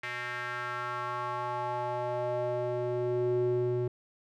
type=tone with band-pass filter sweep; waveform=square; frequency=122.6 Hz; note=B2; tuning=12 cents flat; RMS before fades=-32 dBFS; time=0.03-3.88 s; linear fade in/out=5 ms; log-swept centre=2000 to 290 Hz; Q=3; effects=none